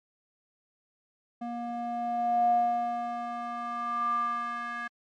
square tone with band-pass filter sweep, 237.6 Hz, A#3, 33 cents sharp, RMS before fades -30 dBFS, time 1.41-4.88 s, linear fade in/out 10 ms, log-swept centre 510 to 1500 Hz, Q 9.2, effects MP3 48 kbps

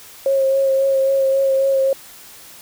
sine tone with vibrato, 540 Hz, C#5, 45 cents flat, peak -13 dBFS, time 0.26-1.93 s, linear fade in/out 2 ms, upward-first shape sine, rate 3.7 Hz, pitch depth 18 cents each way, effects white hiss -41 dBFS RMS until 2.61 s

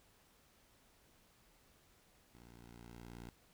10% pulse tone with level ramp, 58.7 Hz, A#1, 13 cents sharp, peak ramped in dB -51 to -40 dBFS, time 2.35-3.29 s, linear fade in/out 0 ms, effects pink hiss -69 dBFS RMS until 3.53 s

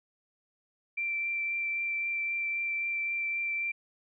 sine tone with vibrato, 2349 Hz, D7, in tune, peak -29 dBFS, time 0.97-3.72 s, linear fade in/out 10 ms, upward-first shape triangle, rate 3.8 Hz, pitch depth 11 cents each way, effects none

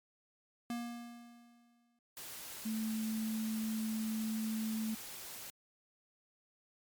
square tone with exponential decay, 237.3 Hz, A#3, 31 cents sharp, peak -36 dBFS, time 0.7-1.99 s, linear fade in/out 2 ms, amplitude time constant 280 ms
white noise, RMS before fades -47 dBFS, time 2.17-5.5 s, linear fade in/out 0 ms
sine tone, 220 Hz, A3, in tune, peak -34 dBFS, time 2.65-4.95 s, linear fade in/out 10 ms
effects MP3 96 kbps

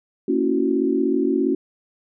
sine chord, F# dominant seventh, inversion first, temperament just, 231.2 / 277.5 / 333 / 370 Hz, A#3 / C#4 / E4 / F#4, -14 / +2 / +18 / 0 cents, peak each -25 / -21 / -24 / -22 dBFS, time 0.28-1.55 s, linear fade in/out 5 ms, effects none

